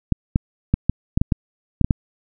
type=clicks; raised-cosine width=5 ms; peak=-3 dBFS; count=10; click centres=0.123 / 0.359 / 0.74 / 0.896 / 1.175 / 1.215 / 1.322 / 1.813 / 1.845 / 1.908 s; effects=none